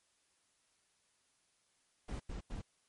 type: noise bursts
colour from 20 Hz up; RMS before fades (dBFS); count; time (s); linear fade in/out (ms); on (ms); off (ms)
brown; -42; 3; 2.08-2.618; 10; 120; 89
effects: white hiss -75 dBFS RMS until 2.88 s + MP3 48 kbps